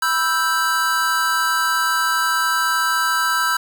square chord, E minor, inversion second, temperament equal with one note detuned, 984.9 / 1318.5 / 1568 Hz, B5 / E6 / G6, -5 / 0 / 0 cents, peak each -25 / -21 / -21 dBFS, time 0.02-3.57 s, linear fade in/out 5 ms, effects 7-bit

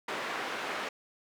white band-pass noise, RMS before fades -36 dBFS, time 0.08-0.89 s, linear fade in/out 5 ms, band 290 to 1900 Hz, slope 12 dB/octave, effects none

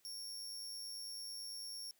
sawtooth tone with amplitude modulation, 5500 Hz, F8, 27 cents flat, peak -40 dBFS, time 0.05-1.91 s, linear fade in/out 0 ms, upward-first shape sine, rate 109 Hz, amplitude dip 40%, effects white hiss -73 dBFS RMS until 1.99 s + high-pass 80 Hz 12 dB/octave

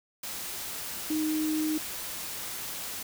sine tone in noise, 310 Hz, D#4, 6 cents flat, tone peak -26 dBFS, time 1.1-1.78 s, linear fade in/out 5 ms, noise white, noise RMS -37 dBFS, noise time 0.23-3.03 s, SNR +8 dB, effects none

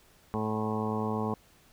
harmonic tone with a mistuned harmonic, 108.5 Hz, A2, 24 cents flat, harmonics 1 / 2 / 3 / 4 / 5 / 6 / 7 / 8 / 9 / 10, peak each -36 / -32 / -42 / -35 / -42 / -46 / -40 / -40 / -40 / -40 dBFS, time 0.34-1.34 s, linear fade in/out 0 ms, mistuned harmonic 8, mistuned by -21 cents, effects pink hiss -61 dBFS RMS until 1.72 s

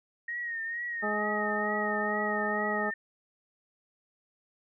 sine tone with vibrato, 1864.7 Hz, A#6, in tune, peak -32 dBFS, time 0.28-2.94 s, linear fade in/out 5 ms, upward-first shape triangle, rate 2.2 Hz, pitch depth 66 cents each way
harmonic tone, 210 Hz, G#3, 19 cents sharp, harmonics 1 / 2 / 3 / 4 / 6, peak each -35 / -35 / -35 / -35 / -35 dBFS, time 1.02-2.91 s, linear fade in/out 20 ms
effects none

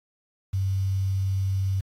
sine tone with quantisation, 96.2 Hz, G2, 32 cents flat, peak -22 dBFS, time 0.53-1.81 s, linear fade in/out 10 ms, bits 8, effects AAC 48 kbps

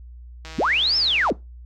click train, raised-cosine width 0.2 ms, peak -21 dBFS, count 137, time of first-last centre 0.45-1.3 s, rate 160 Hz
sine linear two-way sweep, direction up then down, 112.3 to 5410 to 112.3 Hz, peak -17 dBFS, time 0.58-1.33 s, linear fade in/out 10 ms, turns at 0.97 s
effects noise-tail reverb RT60 0.2 s tail -20 dB re dry + added 60 Hz sine -38 dBFS peak until 1.65 s

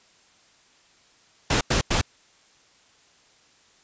pink noise bursts, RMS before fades -21 dBFS, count 3, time 1.5-2.014 s, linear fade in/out 5 ms, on 110 ms, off 92 ms, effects white hiss -58 dBFS RMS until 3.83 s + resampled to 16000 Hz

